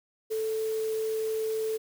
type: tone in noise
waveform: sine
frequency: 440 Hz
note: A4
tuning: in tune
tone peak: -27 dBFS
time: 0.3-1.78 s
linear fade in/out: 20 ms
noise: white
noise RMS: -45 dBFS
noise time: 0.3-1.78 s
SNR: +15 dB
effects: none